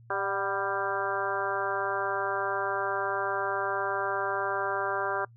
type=harmonic tone with a mistuned harmonic; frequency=197.6 Hz; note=G3; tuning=14 cents sharp; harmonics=2 / 3 / 4 / 5 / 6 / 7 / 8; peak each=-35 / -35 / -35 / -35 / -35 / -35 / -35 dBFS; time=0.1-5.25 s; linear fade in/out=5 ms; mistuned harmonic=4; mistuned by=-52 cents; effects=noise-tail reverb RT60 0.1 s tail -25 dB re dry + added 116 Hz sine -51 dBFS peak until 5.36 s